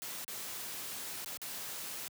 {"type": "noise with dropouts", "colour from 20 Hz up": "white", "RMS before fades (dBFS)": -42, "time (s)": [0.02, 2.08], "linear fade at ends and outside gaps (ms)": 0, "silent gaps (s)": [[0.245, 0.28], [1.246, 1.26], [1.372, 1.417]], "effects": ["high-pass 100 Hz 12 dB/octave"]}